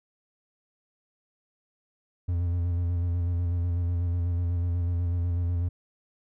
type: tone with vibrato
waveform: triangle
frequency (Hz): 86.9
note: F2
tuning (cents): -8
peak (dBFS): -22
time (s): 2.28-5.69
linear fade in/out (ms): 10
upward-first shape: square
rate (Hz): 8.1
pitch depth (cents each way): 28
effects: none